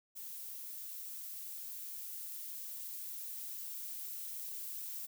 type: noise with level ramp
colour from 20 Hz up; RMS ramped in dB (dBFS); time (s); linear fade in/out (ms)
violet; -46 to -43; 0.15-5.07; 20
effects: none